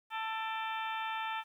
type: harmonic tone with a mistuned harmonic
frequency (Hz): 443.5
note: A4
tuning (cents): +14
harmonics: 2 / 3 / 4 / 5 / 6 / 7 / 8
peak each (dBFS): -37 / -41 / -43 / -45 / -47 / -48 / -49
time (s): 0.1-1.44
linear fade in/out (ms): 50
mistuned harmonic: 5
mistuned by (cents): +98
effects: 11-bit